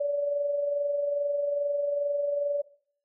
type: tone with amplitude modulation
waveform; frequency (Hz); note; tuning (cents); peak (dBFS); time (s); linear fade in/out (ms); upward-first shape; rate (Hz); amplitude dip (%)
sine; 575; D5; -37; -23; 0-2.62; 10; sine; 22.4; 40
effects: noise-tail reverb RT60 0.5 s tail -17 dB re dry